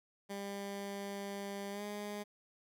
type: tone with pitch glide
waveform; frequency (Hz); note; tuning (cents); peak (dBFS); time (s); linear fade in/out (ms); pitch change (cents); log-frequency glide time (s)
15% pulse; 199.6 to 206.5; G3 to G#3; +32 to -10; -34; 0.29-2.24; 20; +58; 1.71-1.83
effects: none